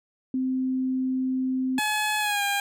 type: tone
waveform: sine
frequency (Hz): 259.3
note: C4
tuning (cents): -15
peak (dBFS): -23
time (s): 0.34-1.79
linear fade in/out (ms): 2
type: tone with pitch glide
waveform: 15% pulse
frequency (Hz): 851 to 805.1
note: G#5 to G5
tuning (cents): +42 to +46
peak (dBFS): -17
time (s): 1.78-2.6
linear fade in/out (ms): 2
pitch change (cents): -96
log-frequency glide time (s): 2.19-2.43
effects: none

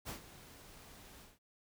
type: noise with ADSR envelope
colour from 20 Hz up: pink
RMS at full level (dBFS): -42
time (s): 0.05-1.39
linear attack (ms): 33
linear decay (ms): 110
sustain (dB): -14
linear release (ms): 180
effects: none

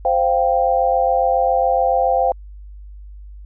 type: chord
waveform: sine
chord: C suspended fourth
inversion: none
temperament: just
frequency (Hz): 523.3 / 697.7 / 784.9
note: C5 / F5 / G5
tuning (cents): 0 / -2 / +2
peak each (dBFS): -18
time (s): 0.05-2.32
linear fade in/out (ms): 2
effects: added 50 Hz sine -34 dBFS peak until 3.45 s

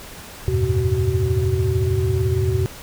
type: tone cluster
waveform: sine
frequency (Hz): 81.2 / 94.3 / 107.7 / 125.6 / 377.3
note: E2 / F#2 / A2 / B2 / F#4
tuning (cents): -26 / +33 / -37 / +30 / +34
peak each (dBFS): -23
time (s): 0.48-2.66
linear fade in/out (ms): 0
effects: pink hiss -38 dBFS RMS until 2.82 s

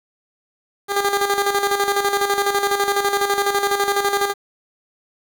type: tone with tremolo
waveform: 15% pulse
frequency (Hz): 402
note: G4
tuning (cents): +44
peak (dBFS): -9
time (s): 0.88-4.34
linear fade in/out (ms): 50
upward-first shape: square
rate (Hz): 12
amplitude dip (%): 55
effects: 8-bit

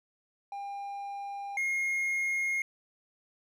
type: tone pair in turn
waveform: triangle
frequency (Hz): 801 / 2145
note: G5 / C7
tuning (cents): +37 / +42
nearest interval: octave + perfect fourth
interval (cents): 1705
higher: second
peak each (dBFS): -34 / -26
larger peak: second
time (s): 0.52-1.57 / 1.57-2.62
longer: neither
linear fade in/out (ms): 2
effects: none

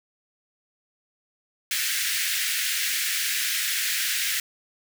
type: high-pass noise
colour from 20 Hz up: pink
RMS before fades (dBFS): -26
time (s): 1.71-4.4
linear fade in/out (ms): 2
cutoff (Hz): 1600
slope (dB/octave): 48
effects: none

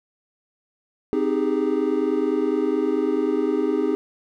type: chord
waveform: triangle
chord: Ab major seventh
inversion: first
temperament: equal with one note detuned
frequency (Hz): 261.6 / 311.1 / 395.4 / 415.3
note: C4 / Eb4 / G4 / Ab4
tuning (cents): 0 / 0 / +15 / 0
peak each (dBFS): -24 / -22 / -23 / -23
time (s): 1.13-3.95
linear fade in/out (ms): 0
effects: none

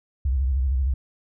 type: tone with vibrato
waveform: sine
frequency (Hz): 66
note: C2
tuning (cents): +16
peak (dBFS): -19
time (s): 0.25-0.94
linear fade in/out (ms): 5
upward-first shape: square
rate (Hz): 13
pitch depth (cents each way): 110
effects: none

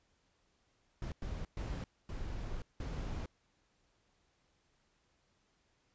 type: noise bursts at uneven times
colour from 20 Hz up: brown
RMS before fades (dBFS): -40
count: 5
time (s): 1.02-1.12 / 1.22-1.45 / 1.57-1.84 / 2.09-2.62 / 2.8-3.26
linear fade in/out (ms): 2
effects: pink hiss -75 dBFS RMS until 5.94 s + resampled to 16000 Hz

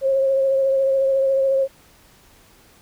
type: tone with vibrato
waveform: sine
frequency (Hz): 539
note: C#5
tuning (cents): -49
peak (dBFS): -15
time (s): 0.01-1.68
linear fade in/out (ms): 50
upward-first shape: triangle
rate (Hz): 14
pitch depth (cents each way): 26
effects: pink hiss -52 dBFS RMS until 2.81 s

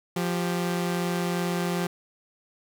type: tone pair together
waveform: sawtooth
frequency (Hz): 174.72 / 392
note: F3 / G4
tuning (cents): +1 / 0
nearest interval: octave + major second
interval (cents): 1399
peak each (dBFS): -22 / -28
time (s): 0.16-1.87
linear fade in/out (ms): 5
effects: none

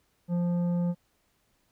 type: tone with tanh clipping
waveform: sine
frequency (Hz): 174.61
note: F3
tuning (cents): 0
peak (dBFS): -26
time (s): 0.28-0.95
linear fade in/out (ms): 50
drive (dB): 9
effects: pink hiss -71 dBFS RMS until 1.71 s

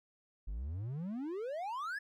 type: exponential sweep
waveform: triangle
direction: up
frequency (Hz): 45.43 to 1760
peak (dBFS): -35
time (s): 0.47-1.99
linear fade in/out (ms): 10
effects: none

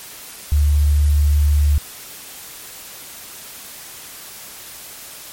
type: tone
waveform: sine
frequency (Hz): 73.42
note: D2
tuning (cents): 0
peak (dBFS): -11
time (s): 0.52-1.78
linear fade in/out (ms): 0
effects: white hiss -36 dBFS RMS until 5.32 s + MP3 64 kbps

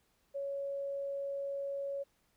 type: tone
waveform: sine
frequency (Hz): 557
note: C#5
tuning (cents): +8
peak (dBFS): -35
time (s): 0.34-2.04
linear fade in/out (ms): 20
effects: pink hiss -74 dBFS RMS until 2.36 s

